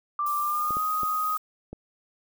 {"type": "tone with pitch glide", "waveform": "sine", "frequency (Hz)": [1179, 1249.1], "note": ["D6", "D#6"], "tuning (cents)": [6, 6], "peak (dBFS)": -24, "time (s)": [0.19, 1.37], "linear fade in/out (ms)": 2, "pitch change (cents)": 100, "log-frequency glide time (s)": [0.4, 0.81]}
{"type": "noise", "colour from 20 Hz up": "violet", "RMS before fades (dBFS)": -38, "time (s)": [0.26, 1.38], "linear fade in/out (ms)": 5}
{"type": "clicks", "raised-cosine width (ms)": 2, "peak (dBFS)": -24, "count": 4, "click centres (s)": [0.707, 0.769, 1.033, 1.73]}
{"effects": []}